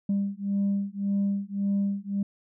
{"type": "beating tone pair", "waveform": "sine", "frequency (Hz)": [198.5, 200.3], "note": ["G3", "G3"], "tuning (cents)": [22, 38], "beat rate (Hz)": 1.8, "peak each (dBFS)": -26, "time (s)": [0.09, 2.23], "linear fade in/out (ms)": 5, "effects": ["tanh soft clip ceiling -20 dBFS"]}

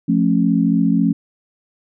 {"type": "chord", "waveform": "sine", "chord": "F augmented", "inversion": "none", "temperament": "just", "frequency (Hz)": [174.61, 218.3, 272.8], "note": ["F3", "A3", "C#4"], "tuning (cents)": [0, -13, -28], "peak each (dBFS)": -17, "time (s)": [0.08, 1.13], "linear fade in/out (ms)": 10, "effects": []}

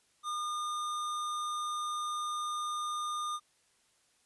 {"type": "tone with hard clipping", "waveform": "sine", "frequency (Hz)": 1214, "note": "D#6", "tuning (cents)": -43, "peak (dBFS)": -35, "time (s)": [0.23, 3.4], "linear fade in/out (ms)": 50, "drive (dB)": 17, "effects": ["white hiss -70 dBFS RMS until 4.25 s", "resampled to 24000 Hz"]}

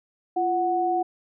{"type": "tone pair together", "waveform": "sine", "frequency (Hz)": [344.9, 738.9], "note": ["F4", "F#5"], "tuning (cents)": [-22, -3], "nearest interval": "octave + minor second", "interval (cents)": 1319, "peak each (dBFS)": [-26, -22], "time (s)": [0.36, 1.03], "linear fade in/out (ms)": 10, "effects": []}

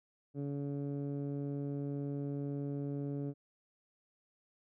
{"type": "tone with low-pass filter", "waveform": "15% pulse", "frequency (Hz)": 141.9, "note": "C#3", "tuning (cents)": 41, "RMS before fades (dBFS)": -38, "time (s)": [0.34, 3.34], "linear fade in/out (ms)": 50, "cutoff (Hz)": 350, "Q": 0.84, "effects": []}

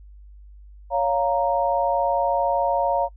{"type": "chord", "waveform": "sine", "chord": "Bb minor", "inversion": "first", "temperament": "just", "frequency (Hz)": [559.4, 699.2, 932.3], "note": ["Db5", "F5", "Bb5"], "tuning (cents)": [16, 2, 0], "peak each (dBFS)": -23, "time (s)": [0.9, 3.09], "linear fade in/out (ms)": 50, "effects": ["noise-tail reverb RT60 0.1 s tail -23 dB re dry", "added 50 Hz sine -42 dBFS peak until 3.16 s"]}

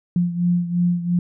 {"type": "beating tone pair", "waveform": "sine", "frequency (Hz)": [174.61, 177.51], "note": ["F3", "F3"], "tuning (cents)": [0, 28], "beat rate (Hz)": 2.9, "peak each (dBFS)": [-18, -23], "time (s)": [0.16, 1.19], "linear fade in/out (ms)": 2, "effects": []}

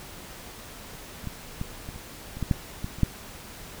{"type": "clicks", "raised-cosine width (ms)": 5, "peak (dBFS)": [-27, -20, -18, -24, -28, -26, -15, -9, -18, -28, -7], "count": 11, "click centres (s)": [1.243, 1.273, 1.614, 1.889, 1.961, 2.37, 2.427, 2.512, 2.844, 2.986, 3.033], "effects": ["pink hiss -43 dBFS RMS until 3.8 s"]}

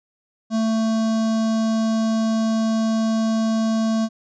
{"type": "tone with notch filter", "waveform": "square", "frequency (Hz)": 222.4, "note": "A3", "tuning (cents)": 19, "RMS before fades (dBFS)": -20, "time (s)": [0.5, 4.09], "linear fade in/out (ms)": 50, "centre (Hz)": 2200, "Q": 0.75, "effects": ["resampled to 16000 Hz"]}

